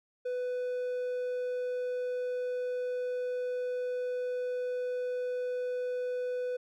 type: tone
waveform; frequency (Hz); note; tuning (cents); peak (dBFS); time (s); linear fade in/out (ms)
triangle; 497.8; B4; +14; -29; 0.25-6.57; 10
effects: none